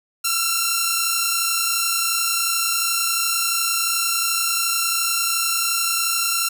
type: tone pair together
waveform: 5% pulse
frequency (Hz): 1342.6 / 1374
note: E6 / F6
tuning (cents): +31 / -29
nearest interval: unison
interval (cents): 40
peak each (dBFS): -10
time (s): 0.24-6.49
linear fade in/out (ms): 10
effects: none